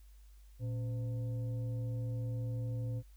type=tone with frequency modulation; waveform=sine; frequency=116.54 Hz; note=A#2; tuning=in tune; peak=-34 dBFS; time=0.59-3.03 s; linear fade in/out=50 ms; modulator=393 Hz; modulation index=0.35; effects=added 50 Hz sine -54 dBFS peak until 3.16 s + white hiss -71 dBFS RMS until 3.16 s